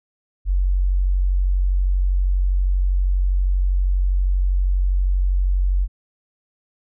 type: tone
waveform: sine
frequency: 46.25 Hz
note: F#1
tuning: in tune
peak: -15 dBFS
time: 0.45-5.88 s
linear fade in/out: 50 ms
effects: none